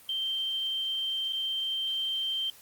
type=tone with dropouts; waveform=sine; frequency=3136 Hz; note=G7; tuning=in tune; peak=-28 dBFS; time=0.09-2.5 s; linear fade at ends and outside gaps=2 ms; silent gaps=1.325-1.331 s; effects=white hiss -54 dBFS RMS until 2.61 s + Opus 32 kbps